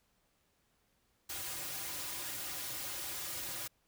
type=noise with comb filter; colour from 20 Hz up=white; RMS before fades=-41 dBFS; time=1.29-3.68 s; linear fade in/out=10 ms; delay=4.5 ms; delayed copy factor=-0.85; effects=pink hiss -75 dBFS RMS until 3.87 s